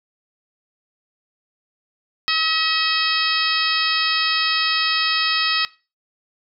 harmonic tone, 640 Hz, D#5, 49 cents sharp, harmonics 2 / 3 / 4 / 5 / 6 / 7 / 8, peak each -25 / -25 / -25 / -25 / -25 / -25 / -25 dBFS, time 2.28-5.65 s, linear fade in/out 0 ms, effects noise-tail reverb RT60 0.3 s tail -19 dB re dry

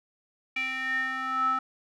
square tone with band-pass filter sweep, 261.6 Hz, C4, in tune, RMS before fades -29 dBFS, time 0.56-1.59 s, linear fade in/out 5 ms, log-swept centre 2400 to 1200 Hz, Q 8.9, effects none

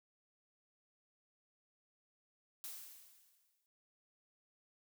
blue noise with exponential decay, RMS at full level -45 dBFS, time 2.64-3.66 s, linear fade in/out 0 ms, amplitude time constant 220 ms, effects none

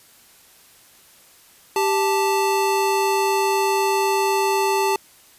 square tone pair together, 392 / 880 Hz, G4 / A5, 0 / 0 cents, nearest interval octave + major second, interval 1400 cents, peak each -21 dBFS, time 1.76-4.96 s, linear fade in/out 2 ms, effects white hiss -51 dBFS RMS until 5.38 s + resampled to 32000 Hz

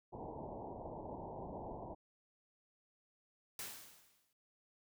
white low-pass noise, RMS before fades -47 dBFS, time 0.12-1.95 s, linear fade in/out 20 ms, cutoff 950 Hz, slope 96 dB/octave
white noise with exponential decay, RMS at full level -43 dBFS, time 3.59-4.33 s, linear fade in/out 2 ms, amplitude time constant 160 ms
effects none

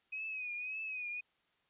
sine tone with vibrato, 2517 Hz, D#7, 19 cents sharp, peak -38 dBFS, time 0.12-1.21 s, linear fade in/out 10 ms, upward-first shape triangle, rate 1.8 Hz, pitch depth 81 cents each way, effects white hiss -75 dBFS RMS until 1.69 s + resampled to 8000 Hz

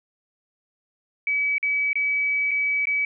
sine tone with dropouts, 2284 Hz, D7, 49 cents flat, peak -20 dBFS, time 1.27-3.05 s, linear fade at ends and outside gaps 2 ms, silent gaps 1.582-1.628 / 1.931-1.955 / 2.51-2.514 / 2.855-2.87 s, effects none

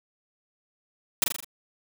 white noise with echo, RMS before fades -21 dBFS, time 1.22-1.24 s, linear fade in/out 2 ms, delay 41 ms, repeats 5, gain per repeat -4 dB, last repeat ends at 1.445 s, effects none

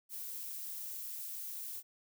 violet noise, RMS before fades -43 dBFS, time 0.09-1.83 s, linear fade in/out 50 ms, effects none

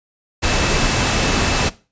sine tone in noise, 2623 Hz, E7, 9 cents flat, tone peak -28 dBFS, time 0.42-1.7 s, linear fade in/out 20 ms, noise pink, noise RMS -17 dBFS, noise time 0.42-1.7 s, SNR -14 dB, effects noise-tail reverb RT60 0.3 s tail -18 dB re dry + resampled to 16000 Hz

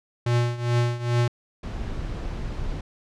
square tone with tremolo, 120 Hz, B2, 49 cents flat, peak -18 dBFS, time 0.26-1.28 s, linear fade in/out 5 ms, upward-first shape triangle, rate 2.4 Hz, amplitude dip 85%
brown noise, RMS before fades -30 dBFS, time 1.63-2.81 s, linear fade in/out 5 ms
effects low-pass 6000 Hz 12 dB/octave

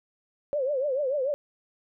sine tone with vibrato, 550 Hz, C#5, 14 cents flat, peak -24 dBFS, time 0.53-1.34 s, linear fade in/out 0 ms, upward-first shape triangle, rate 6.8 Hz, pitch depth 180 cents each way, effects none

